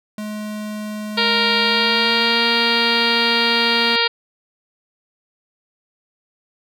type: tone with pitch glide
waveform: square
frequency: 211.8 to 233.7 Hz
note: G#3 to A#3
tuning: +34 to +5 cents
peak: -26 dBFS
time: 0.18-3.96 s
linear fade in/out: 2 ms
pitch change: +171 cents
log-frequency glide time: 1.59-2.45 s
type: harmonic tone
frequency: 466.2 Hz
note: A#4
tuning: in tune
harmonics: 1 / 2 / 3 / 4 / 5 / 6 / 7 / 8 / 9 / 10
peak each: -24 / -24 / -24 / -24 / -24 / -24 / -24 / -24 / -24 / -24 dBFS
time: 1.17-4.08 s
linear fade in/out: 10 ms
effects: none